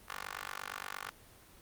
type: tone with high-pass filter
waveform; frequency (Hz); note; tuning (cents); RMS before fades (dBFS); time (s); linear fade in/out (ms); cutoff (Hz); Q
15% pulse; 48.61; G1; -14; -43; 0.08-1.1; 10; 1200; 1.9
effects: pink hiss -58 dBFS RMS until 1.61 s + Opus 24 kbps